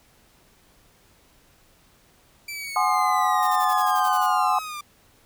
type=linear sweep; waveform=sawtooth; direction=down; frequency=2339 to 1174.7 Hz; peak=-28 dBFS; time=2.48-4.81 s; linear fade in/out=5 ms
type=chord; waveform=sine; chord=Ab dominant seventh; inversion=third; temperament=equal with one note detuned; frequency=740 / 830.6 / 1046.5 / 1217.5 Hz; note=Gb5 / Ab5 / C6 / Eb6; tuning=0 / 0 / 0 / -38 cents; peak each=-24 dBFS; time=2.76-4.59 s; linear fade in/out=2 ms
type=noise bursts; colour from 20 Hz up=blue; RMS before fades=-36 dBFS; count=10; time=3.42-4.267 s; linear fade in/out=10 ms; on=55 ms; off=33 ms
effects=pink hiss -58 dBFS RMS until 5.25 s